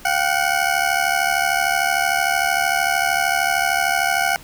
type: ring-modulated tone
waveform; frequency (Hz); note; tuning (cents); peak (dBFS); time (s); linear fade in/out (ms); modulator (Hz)
20% pulse; 740; F#5; 0; -9; 0.05-4.36; 0; 36.6
effects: pink hiss -43 dBFS RMS until 4.43 s